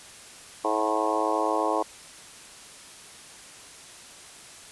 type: harmonic tone with a mistuned harmonic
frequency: 108.2 Hz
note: A2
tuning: 29 cents flat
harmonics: 3 / 4 / 5 / 6 / 7 / 8 / 9 / 10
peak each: -31 / -31 / -31 / -31 / -31 / -31 / -31 / -31 dBFS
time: 0.64-1.83 s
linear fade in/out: 10 ms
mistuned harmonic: 7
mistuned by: -37 cents
effects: white hiss -46 dBFS RMS until 4.71 s + resampled to 24000 Hz

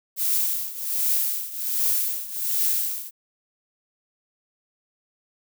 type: noise with tremolo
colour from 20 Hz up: violet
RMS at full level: -21 dBFS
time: 0.16-3.11 s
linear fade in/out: 50 ms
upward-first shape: triangle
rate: 1.3 Hz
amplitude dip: 85%
effects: none

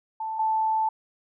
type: tone pair in turn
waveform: sine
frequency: 882 / 878.6 Hz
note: A5 / A5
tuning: +4 / -3 cents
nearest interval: unison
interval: 7 cents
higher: first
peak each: -28 / -21 dBFS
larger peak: second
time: 0.2-0.39 / 0.39-0.89 s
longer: second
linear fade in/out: 5 ms
effects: none

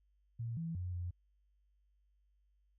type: tone with pitch steps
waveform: sine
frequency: 116.1 / 165.1 / 90.2 / 88.1 Hz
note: A#2 / E3 / F#2 / F2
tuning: -7 / +3 / -44 / +16 cents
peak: -37 dBFS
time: 0.39-1.11 s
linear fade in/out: 10 ms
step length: 180 ms
effects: added 50 Hz sine -70 dBFS peak until 2.78 s

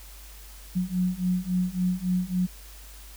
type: beating tone pair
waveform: sine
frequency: 180 / 183.6 Hz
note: F#3 / F#3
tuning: -47 / -13 cents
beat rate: 3.6 Hz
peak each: -27 / -26 dBFS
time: 0.75-2.47 s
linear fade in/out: 20 ms
effects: added 50 Hz sine -44 dBFS peak until 3.16 s + white hiss -49 dBFS RMS until 3.16 s

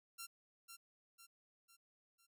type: tone with echo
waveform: 5% pulse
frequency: 1368 Hz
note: F6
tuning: 36 cents flat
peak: -35 dBFS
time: 0.18-0.27 s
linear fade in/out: 20 ms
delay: 500 ms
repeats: 4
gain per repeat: -6 dB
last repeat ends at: 2.27 s
effects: none

